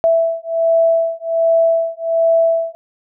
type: beating tone pair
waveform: sine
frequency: 660 / 661.3 Hz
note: E5 / E5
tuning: +2 / +5 cents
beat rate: 1.3 Hz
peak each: -15 dBFS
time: 0.04-2.75 s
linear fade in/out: 0 ms
effects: none